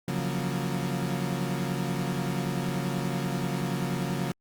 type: chord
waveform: 35% pulse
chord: Gb major seventh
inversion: second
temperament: equal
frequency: 138.59 / 174.61 / 185 / 233.1 Hz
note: Db3 / F3 / Gb3 / Bb3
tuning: 0 / 0 / 0 / 0 cents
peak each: -30 / -31 / -32 / -35 dBFS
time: 0.08-4.32 s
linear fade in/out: 2 ms
effects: Opus 48 kbps